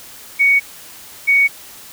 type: tone pair in turn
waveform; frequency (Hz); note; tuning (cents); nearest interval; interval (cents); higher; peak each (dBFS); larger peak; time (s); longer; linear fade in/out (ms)
sine; 2234 / 2234; C#7 / C#7; +13 / +13; unison; 0; neither; -9 / -9; neither; 0.39-0.6 / 1.27-1.48; neither; 20
effects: white hiss -38 dBFS RMS until 1.92 s